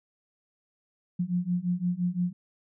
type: beating tone pair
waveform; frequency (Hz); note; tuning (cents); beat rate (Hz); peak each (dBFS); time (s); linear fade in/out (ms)
sine; 174.61 / 180.41; F3 / F#3; 0 / -43; 5.8; -29 / -28; 1.19-2.33; 10
effects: none